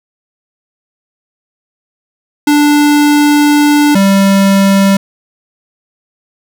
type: tone pair in turn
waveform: square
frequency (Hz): 293.7 / 196.02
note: D4 / G3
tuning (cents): 0 / 0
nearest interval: perfect fifth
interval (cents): 700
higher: first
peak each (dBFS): -6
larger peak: neither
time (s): 2.47-3.95 / 3.95-4.97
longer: first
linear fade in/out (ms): 5
effects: none